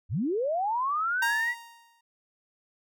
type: linear sweep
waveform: sine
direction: up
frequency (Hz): 67.4 to 1986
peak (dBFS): -25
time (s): 0.09-1.55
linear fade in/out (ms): 50
type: tone with exponential decay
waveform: sawtooth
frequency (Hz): 932.3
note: A#5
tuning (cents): 0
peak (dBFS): -21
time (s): 1.22-2.01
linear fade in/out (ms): 5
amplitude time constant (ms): 170
effects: none